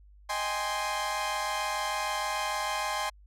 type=chord; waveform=sawtooth; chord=Ab major seventh; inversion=second; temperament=equal; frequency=622.3 / 784 / 830.6 / 1046.5 Hz; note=Eb5 / G5 / Ab5 / C6; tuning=0 / 0 / 0 / 0 cents; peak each=-34 / -34 / -30 / -29 dBFS; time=0.29-3.1 s; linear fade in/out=10 ms; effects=added 50 Hz sine -52 dBFS peak until 3.26 s + low-pass 11000 Hz 12 dB/octave